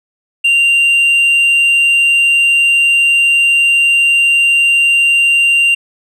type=tone with tanh clipping; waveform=sine; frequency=2776 Hz; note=F7; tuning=11 cents flat; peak=-8 dBFS; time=0.44-5.75 s; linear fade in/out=10 ms; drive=3 dB; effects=none